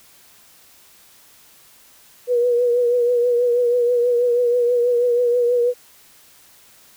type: tone with vibrato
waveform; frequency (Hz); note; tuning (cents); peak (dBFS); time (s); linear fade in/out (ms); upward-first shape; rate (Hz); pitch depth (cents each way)
sine; 484.3; B4; -34; -14; 2.27-5.74; 50; triangle; 6.2; 46
effects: white hiss -50 dBFS RMS until 6.96 s